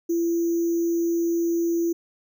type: tone with sample-and-hold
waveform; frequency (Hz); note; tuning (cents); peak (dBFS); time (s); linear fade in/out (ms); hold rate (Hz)
sine; 338; E4; +43; -20; 0.09-1.93; 10; 6300
effects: none